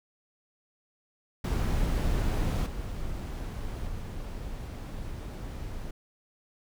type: noise with level steps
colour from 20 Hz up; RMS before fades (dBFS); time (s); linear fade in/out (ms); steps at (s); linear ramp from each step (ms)
brown; -27 / -35 / -37; 1.44-5.91; 5; 2.66 / 3.87; 5
effects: none